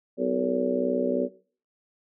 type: harmonic tone with a mistuned harmonic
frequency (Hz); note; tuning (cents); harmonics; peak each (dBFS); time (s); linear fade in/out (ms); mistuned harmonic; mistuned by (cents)
63; B1; +35; 3 / 4 / 5 / 6 / 7 / 8 / 9; -37 / -28 / -38 / -29 / -29 / -35 / -28; 0.17-1.29; 50; 8; -78
effects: noise-tail reverb RT60 0.4 s tail -17 dB re dry